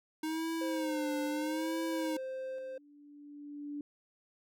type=tone with vibrato; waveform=square; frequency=311.1 Hz; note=D#4; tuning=in tune; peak=-34 dBFS; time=0.23-2.17 s; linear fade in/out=5 ms; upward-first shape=sine; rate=0.78 Hz; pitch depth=90 cents each way
type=tone with tremolo; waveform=triangle; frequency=523.3 Hz; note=C5; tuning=in tune; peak=-35 dBFS; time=0.61-2.78 s; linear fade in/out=5 ms; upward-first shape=square; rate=0.76 Hz; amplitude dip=25%
type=tone with exponential growth; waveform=sine; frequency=290.8 Hz; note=D4; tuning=17 cents flat; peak=-36 dBFS; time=2.01-3.81 s; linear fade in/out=2 ms; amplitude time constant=390 ms
effects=none